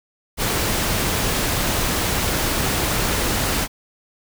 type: noise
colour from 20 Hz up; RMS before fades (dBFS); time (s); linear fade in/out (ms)
pink; -21; 0.37-3.68; 50
effects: none